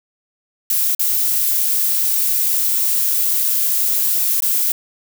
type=noise with dropouts; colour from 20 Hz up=violet; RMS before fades=-17 dBFS; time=0.7-4.72 s; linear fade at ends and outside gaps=2 ms; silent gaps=0.949-0.994 / 4.404-4.422 s; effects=none